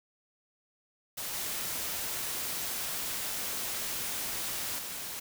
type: noise with level steps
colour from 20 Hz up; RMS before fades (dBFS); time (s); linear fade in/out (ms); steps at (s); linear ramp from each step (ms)
white; -37 / -35 / -39; 1.17-5.2; 10; 1.33 / 4.78; 10
effects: none